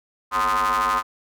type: ring-modulated tone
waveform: 40% pulse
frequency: 98.6 Hz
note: G2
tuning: 11 cents sharp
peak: -15 dBFS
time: 0.31-1.03 s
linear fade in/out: 50 ms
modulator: 1140 Hz
effects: none